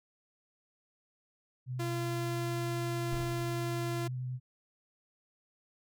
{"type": "tone with vibrato", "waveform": "sine", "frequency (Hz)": 126.7, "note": "B2", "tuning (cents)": 45, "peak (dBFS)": -34, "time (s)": [1.66, 4.4], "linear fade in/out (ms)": 50, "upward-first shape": "square", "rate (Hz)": 11, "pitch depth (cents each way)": 9}
{"type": "tone", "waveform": "sawtooth", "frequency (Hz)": 342.4, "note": "F4", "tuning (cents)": -34, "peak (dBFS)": -31, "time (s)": [1.79, 4.08], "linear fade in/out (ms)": 10}
{"type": "noise with exponential decay", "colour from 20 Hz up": "brown", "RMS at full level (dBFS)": -39, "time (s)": [3.12, 4], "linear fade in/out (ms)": 5, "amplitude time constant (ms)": 190}
{"effects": []}